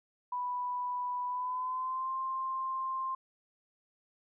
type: tone with pitch glide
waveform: sine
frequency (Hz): 987.8 to 1052.6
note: B5 to C6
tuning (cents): 0 to +10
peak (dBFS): -32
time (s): 0.32-3.15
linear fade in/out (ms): 5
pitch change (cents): +110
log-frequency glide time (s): 1.27-2.13
effects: none